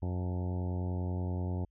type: harmonic tone with a mistuned harmonic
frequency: 90.3 Hz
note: F#2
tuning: 42 cents flat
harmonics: 1 / 2 / 3 / 4 / 5 / 6 / 7 / 8 / 9 / 10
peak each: -32 / -39 / -43 / -45 / -50 / -51 / -51 / -52 / -53 / -56 dBFS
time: 0.02-1.65 s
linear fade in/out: 5 ms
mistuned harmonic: 9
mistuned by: +70 cents
effects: added 50 Hz sine -70 dBFS peak until 1.7 s